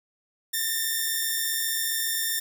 5% pulse tone pair together, 1765.5 / 1813 Hz, A6 / A#6, +5 / -49 cents, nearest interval unison, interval 46 cents, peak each -21 / -15 dBFS, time 0.53-2.4 s, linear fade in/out 10 ms, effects none

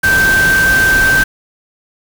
sine tone in noise, 1560 Hz, G6, 9 cents flat, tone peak -8 dBFS, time 0.03-1.24 s, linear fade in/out 10 ms, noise pink, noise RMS -18 dBFS, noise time 0.03-1.24 s, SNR +7 dB, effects none

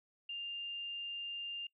sine tone with frequency modulation, 2800 Hz, F7, 4 cents sharp, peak -39 dBFS, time 0.29-1.67 s, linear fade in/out 5 ms, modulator 34.3 Hz, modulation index 0.22, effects noise-tail reverb RT60 0.1 s tail -24 dB re dry

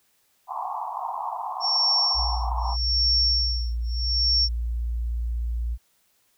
white band-pass noise, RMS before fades -31 dBFS, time 0.47-2.77 s, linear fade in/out 50 ms, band 710 to 1100 Hz, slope 96 dB/octave
sine tone with tremolo, 5470 Hz, F8, 37 cents flat, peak -18 dBFS, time 1.6-4.49 s, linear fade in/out 50 ms, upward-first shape sine, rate 0.8 Hz, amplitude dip 100%
sine tone, 58.27 Hz, A#1, in tune, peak -24 dBFS, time 2.14-5.78 s, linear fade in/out 50 ms
effects white hiss -66 dBFS RMS until 6.37 s

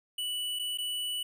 square tone with dropouts, 2960 Hz, F#7, in tune, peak -32 dBFS, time 0.18-1.23 s, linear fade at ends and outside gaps 5 ms, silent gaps 0.59-0.594 / 0.775-0.784 s, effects none

